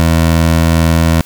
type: tone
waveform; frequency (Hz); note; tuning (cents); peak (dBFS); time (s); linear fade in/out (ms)
20% pulse; 82.1; E2; -6; -3; 0-1.21; 0
effects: white hiss -39 dBFS RMS until 1.25 s